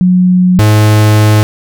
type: tone pair in turn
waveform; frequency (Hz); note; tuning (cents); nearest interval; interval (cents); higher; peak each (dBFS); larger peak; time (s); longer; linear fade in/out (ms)
sine / 45% pulse; 181.8 / 106.61; F#3 / G#2; -30 / +46; major sixth; 924; first; -4; neither; 0.01-0.59 / 0.59-1.43; second; 0
effects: none